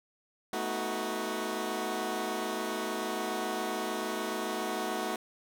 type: chord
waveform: 15% pulse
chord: B dominant seventh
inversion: third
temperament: equal with one note detuned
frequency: 220 / 246.9 / 316 / 370 Hz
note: A3 / B3 / D#4 / F#4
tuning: 0 / 0 / +27 / 0 cents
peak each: -31 / -35 / -32 / -29 dBFS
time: 0.53-5.16 s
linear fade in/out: 2 ms
effects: none